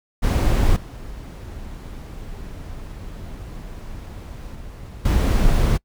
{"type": "noise with level steps", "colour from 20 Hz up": "brown", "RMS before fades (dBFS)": [-17, -34, -36, -17], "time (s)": [0.22, 5.78], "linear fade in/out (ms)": 20, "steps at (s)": [0.76, 4.55, 5.05], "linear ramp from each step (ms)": 5, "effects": ["noise-tail reverb RT60 0.1 s tail -26 dB re dry"]}